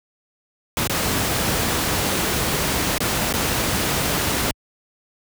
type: noise with dropouts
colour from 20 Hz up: pink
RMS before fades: -21 dBFS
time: 0.77-4.51 s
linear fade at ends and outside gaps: 1 ms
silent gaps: 0.874-0.896 / 2.981-3.004 / 3.327-3.338 s
effects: high-pass 60 Hz 12 dB/octave